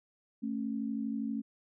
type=tone pair together; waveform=sine; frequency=220.8 / 273.3 Hz; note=A3 / C#4; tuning=+6 / -24 cents; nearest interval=major third; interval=370 cents; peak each=-34 / -36 dBFS; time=0.42-1.42 s; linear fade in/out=20 ms; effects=none